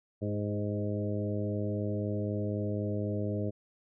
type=harmonic tone with a mistuned harmonic; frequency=103.83 Hz; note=G#2; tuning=in tune; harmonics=1 / 2 / 3 / 4 / 5 / 6; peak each=-33 / -36 / -38 / -39 / -40 / -41 dBFS; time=0.21-3.51 s; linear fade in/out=20 ms; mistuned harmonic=4; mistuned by=-18 cents; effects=none